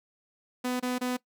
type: tone bursts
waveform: sawtooth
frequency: 250 Hz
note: B3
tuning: 21 cents sharp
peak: -24 dBFS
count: 3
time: 0.64-1.17 s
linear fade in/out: 10 ms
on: 160 ms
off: 25 ms
effects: noise-tail reverb RT60 0.1 s tail -20 dB re dry